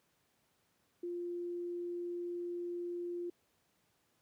sine tone, 349.2 Hz, F4, in tune, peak -37 dBFS, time 1.03-3.3 s, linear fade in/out 5 ms, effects pink hiss -75 dBFS RMS until 4.21 s + high-pass 100 Hz 12 dB/octave

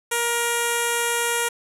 10% pulse tone with low-pass filter, 471.6 Hz, A#4, 20 cents sharp, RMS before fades -23 dBFS, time 0.11-1.49 s, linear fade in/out 10 ms, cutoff 10000 Hz, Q 9.2, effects 7-bit

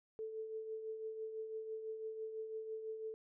sine tone with tremolo, 440 Hz, A4, in tune, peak -39 dBFS, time 0.19-3.14 s, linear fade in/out 0 ms, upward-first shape triangle, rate 6 Hz, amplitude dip 55%, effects none

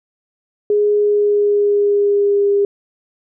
sine tone with pitch glide, 415.3 to 403.2 Hz, G#4 to G4, 0 to +49 cents, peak -11 dBFS, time 0.7-2.65 s, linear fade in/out 2 ms, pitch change -51 cents, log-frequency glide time 0.95-2.5 s, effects none

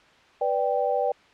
sine chord, G major, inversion first, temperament equal, 493.9 / 587.3 / 784 Hz, B4 / D5 / G5, 0 / 0 / 0 cents, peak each -26 dBFS, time 0.41-1.12 s, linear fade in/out 5 ms, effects white hiss -55 dBFS RMS until 1.33 s + low-pass 3000 Hz 12 dB/octave

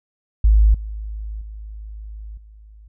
sine tone with level steps, 53 Hz, G#1, 36 cents sharp, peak -9 / -26 / -31 / -41 dBFS, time 0.44-2.88 s, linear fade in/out 5 ms, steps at 0.74 / 1.41 / 2.37 s, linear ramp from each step 5 ms, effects none

